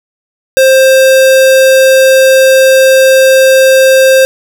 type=tone; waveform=square; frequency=528 Hz; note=C5; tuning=16 cents sharp; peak=-3 dBFS; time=0.57-4.25 s; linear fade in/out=0 ms; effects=none

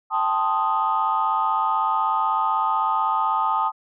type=chord; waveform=sine; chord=A half-diminished seventh; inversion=third; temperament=equal; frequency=784 / 880 / 1046.5 / 1244.5 Hz; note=G5 / A5 / C6 / Eb6; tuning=0 / 0 / 0 / 0 cents; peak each=-27 / -22 / -27 / -22 dBFS; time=0.1-3.72 s; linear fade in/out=50 ms; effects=tanh soft clip ceiling -11 dBFS

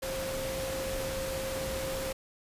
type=tone in noise; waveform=sine; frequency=531 Hz; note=C5; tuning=25 cents sharp; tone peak=-34 dBFS; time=0.02-2.13 s; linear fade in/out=10 ms; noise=pink; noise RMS=-37 dBFS; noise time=0.02-2.13 s; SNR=0 dB; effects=resampled to 32000 Hz

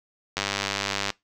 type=click train; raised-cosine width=0.2 ms; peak=-8 dBFS; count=74; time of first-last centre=0.37-1.103 s; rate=99.6 Hz; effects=noise-tail reverb RT60 0.2 s tail -23 dB re dry

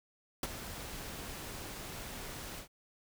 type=noise with ADSR envelope; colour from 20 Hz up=pink; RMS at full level=-32 dBFS; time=0.43-2.68 s; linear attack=3 ms; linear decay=29 ms; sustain=-12 dB; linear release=94 ms; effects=none

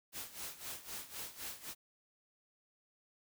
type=noise with tremolo; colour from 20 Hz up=white; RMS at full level=-43 dBFS; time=0.12-1.75 s; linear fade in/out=50 ms; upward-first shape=sine; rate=3.9 Hz; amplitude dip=80%; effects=none

